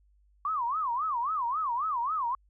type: tone with vibrato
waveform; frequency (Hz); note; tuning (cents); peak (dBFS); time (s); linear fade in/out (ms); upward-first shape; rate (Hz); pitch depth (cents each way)
sine; 1099; C#6; -15; -27; 0.45-2.35; 2; sine; 3.7; 290
effects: added 50 Hz sine -61 dBFS peak until 2.49 s